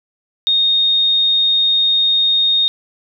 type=tone; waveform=sine; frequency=3700 Hz; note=A#7; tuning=14 cents flat; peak=-11 dBFS; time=0.47-2.68 s; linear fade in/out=0 ms; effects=none